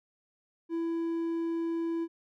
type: tone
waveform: triangle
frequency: 332.5 Hz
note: E4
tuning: 15 cents sharp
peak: -27 dBFS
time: 0.69-2.08 s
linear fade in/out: 50 ms
effects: none